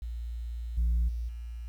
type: tone with level steps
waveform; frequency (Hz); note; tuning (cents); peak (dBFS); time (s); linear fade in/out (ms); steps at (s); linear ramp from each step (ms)
sine; 58.27; A#1; 0; -33 / -21 / -30 / -36; 0.02-1.68; 0; 0.77 / 1.08 / 1.28; 10
effects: tanh soft clip ceiling -22 dBFS + 10-bit